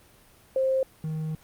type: tone pair in turn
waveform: sine / triangle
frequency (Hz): 528 / 156.98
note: C5 / D#3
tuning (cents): +16 / +16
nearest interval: octave + major sixth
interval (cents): 2100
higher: first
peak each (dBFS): -21 / -26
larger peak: first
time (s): 0.56-0.83 / 1.04-1.35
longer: second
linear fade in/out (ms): 2
effects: pink hiss -56 dBFS RMS until 1.43 s + Opus 32 kbps